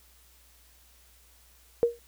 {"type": "tone with exponential decay", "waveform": "sine", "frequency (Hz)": 471.7, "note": "A#4", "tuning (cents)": 20, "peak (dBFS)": -15, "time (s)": [1.83, 1.99], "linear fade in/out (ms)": 0, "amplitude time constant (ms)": 33, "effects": ["added 60 Hz sine -60 dBFS peak until 2.07 s", "white hiss -60 dBFS RMS until 2.07 s"]}